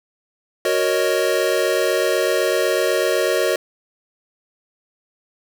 square chord, D# minor seventh, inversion first, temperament equal, 370 / 466.2 / 554.4 / 622.3 Hz, F#4 / A#4 / C#5 / D#5, 0 / 0 / 0 / 0 cents, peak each -23 dBFS, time 0.65-3.56 s, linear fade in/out 2 ms, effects none

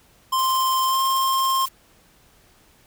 square tone with pitch glide, 1046.5 to 1060.5 Hz, C6 to C6, 0 to +23 cents, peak -19 dBFS, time 0.32-1.66 s, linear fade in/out 10 ms, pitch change +23 cents, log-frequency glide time 0.86-1.01 s
blue noise with tremolo, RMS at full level -33 dBFS, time 0.38-1.69 s, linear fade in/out 10 ms, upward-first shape sine, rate 18 Hz, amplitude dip 50%
effects pink hiss -56 dBFS RMS until 2.86 s

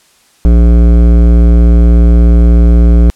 triangle tone with hard clipping, 58.27 Hz, A#1, in tune, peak -4 dBFS, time 0.45-3.1 s, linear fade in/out 0 ms, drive 18 dB, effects white hiss -48 dBFS RMS until 3.15 s + low-pass 10000 Hz 12 dB/octave

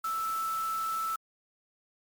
sine tone in noise, 1318.5 Hz, E6, in tune, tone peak -29 dBFS, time 0.04-1.16 s, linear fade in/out 5 ms, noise white, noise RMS -44 dBFS, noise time 0.04-1.16 s, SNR +12 dB, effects MP3 96 kbps

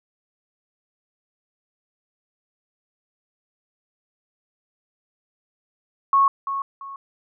sine tone with echo, 1100 Hz, C#6, 14 cents flat, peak -13 dBFS, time 6.13-6.28 s, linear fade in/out 2 ms, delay 340 ms, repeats 2, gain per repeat -10 dB, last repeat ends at 6.96 s, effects none

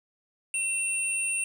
sine tone pair together, 2706 / 9102 Hz, E7 / C#9, +45 / +45 cents, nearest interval octave + major sixth, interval 2100 cents, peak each -28 dBFS, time 0.54-1.44 s, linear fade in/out 2 ms, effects tanh soft clip ceiling -18 dBFS + 9-bit

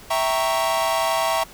45% pulse chord, E diminished seventh, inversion none, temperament equal, 659.3 / 784 / 932.3 / 1108.7 Hz, E5 / G5 / Bb5 / Db6, 0 / 0 / 0 / 0 cents, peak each -23 / -27 / -25 / -26 dBFS, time 0.1-1.44 s, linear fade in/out 10 ms, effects pink hiss -44 dBFS RMS until 1.53 s

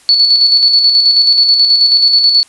sine tone with tremolo, 4438 Hz, C#8, 1 cent sharp, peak -4 dBFS, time 0.09-2.43 s, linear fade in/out 0 ms, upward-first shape square, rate 9.3 Hz, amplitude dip 40%, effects white hiss -45 dBFS RMS until 2.48 s + resampled to 24000 Hz

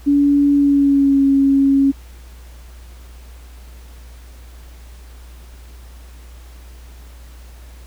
sine tone with pitch glide, 285 to 274.7 Hz, C#4 to C#4, +48 to -16 cents, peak -10 dBFS, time 0.06-1.92 s, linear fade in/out 20 ms, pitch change -64 cents, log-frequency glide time 0.54-1.24 s, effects added 60 Hz sine -36 dBFS peak until 7.86 s + pink hiss -48 dBFS RMS until 7.86 s

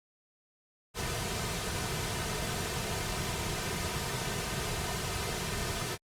pink noise with comb filter, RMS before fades -34 dBFS, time 0.94-5.98 s, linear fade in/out 50 ms, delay 3.6 ms, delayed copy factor -0.6, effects low-pass 11000 Hz 12 dB/octave + Opus 48 kbps

